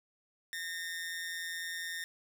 sawtooth tone with amplitude modulation, 1828 Hz, A#6, 34 cents flat, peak -31 dBFS, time 0.53-2.04 s, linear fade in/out 0 ms, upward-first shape sine, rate 170 Hz, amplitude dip 60%, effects none

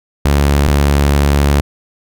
sawtooth tone pair in turn, 71.3 / 71.3 Hz, C#2 / C#2, +49 / +49 cents, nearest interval unison, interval 0 cents, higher neither, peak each -5 dBFS, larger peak neither, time 0.25-0.68 / 0.68-1.61 s, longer second, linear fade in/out 5 ms, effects none

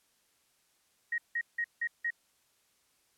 sine tone bursts, 1881 Hz, A#6, 15 cents sharp, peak -29 dBFS, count 5, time 1.12-2.105 s, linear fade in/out 5 ms, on 61 ms, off 170 ms, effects white hiss -71 dBFS RMS until 3.17 s + low-pass 12000 Hz 12 dB/octave

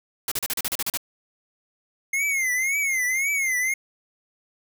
white noise bursts, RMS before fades -26 dBFS, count 10, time 0.28-0.973 s, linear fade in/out 2 ms, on 36 ms, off 37 ms
square tone with vibrato, 2128 Hz, C7, 29 cents sharp, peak -22 dBFS, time 2.13-3.74 s, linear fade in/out 5 ms, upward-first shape triangle, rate 1.9 Hz, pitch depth 150 cents each way
effects none

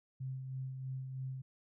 sine tone with tremolo, 131.4 Hz, C3, 8 cents sharp, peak -37 dBFS, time 0.2-1.42 s, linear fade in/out 10 ms, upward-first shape sine, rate 3.1 Hz, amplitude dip 40%, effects none

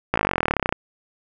slowing click train, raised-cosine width 0.5 ms, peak -4 dBFS, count 25, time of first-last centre 0.14-0.725 s, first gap 17 ms, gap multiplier 1.03, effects none

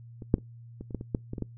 clicks, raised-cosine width 3 ms, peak -27 / -7 / -29 / -25 / -30 / -18 / -25 / -14 / -22 / -22 / -18 dBFS, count 11, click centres 0.222 / 0.341 / 0.383 / 0.81 / 0.908 / 0.947 / 1.011 / 1.148 / 1.334 / 1.382 / 1.423 s, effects noise-tail reverb RT60 0.2 s tail -25 dB re dry + added 117 Hz sine -45 dBFS peak until 1.57 s

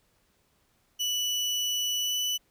30% pulse tone with pitch glide, 2960 to 2979 Hz, F#7 to F#7, 0 to +11 cents, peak -24 dBFS, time 0.99-2.38 s, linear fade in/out 20 ms, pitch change +11 cents, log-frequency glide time 2-2.16 s, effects pink hiss -69 dBFS RMS until 2.5 s

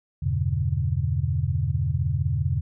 sine chord, E minor seventh, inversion none, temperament equal with one note detuned, 82.41 / 98 / 123.47 / 143.06 Hz, E2 / G2 / B2 / D3, 0 / 0 / 0 / -45 cents, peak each -27 dBFS, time 0.22-2.61 s, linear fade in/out 10 ms, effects none

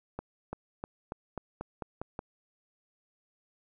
accelerating click train, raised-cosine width 1 ms, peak -22 dBFS, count 9, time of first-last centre 0.19-2.191 s, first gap 340 ms, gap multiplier 0.91, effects none

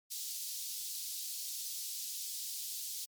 pink high-pass noise, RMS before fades -41 dBFS, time 0.1-3.06 s, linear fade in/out 20 ms, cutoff 4200 Hz, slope 24 dB/octave, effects MP3 96 kbps

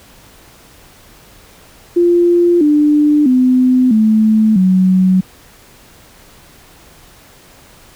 sine tone with pitch steps, 347.5 / 297.3 / 254.4 / 217.7 / 186.22 Hz, F4 / D4 / C4 / A3 / F#3, -9 / +21 / -48 / -18 / +11 cents, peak -7 dBFS, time 1.96-5.21 s, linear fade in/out 10 ms, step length 650 ms, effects pink hiss -43 dBFS RMS until 7.95 s

